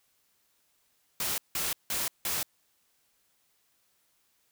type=noise bursts; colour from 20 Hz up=white; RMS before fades=-31 dBFS; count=4; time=1.2-2.43 s; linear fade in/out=2 ms; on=180 ms; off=170 ms; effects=white hiss -71 dBFS RMS until 4.51 s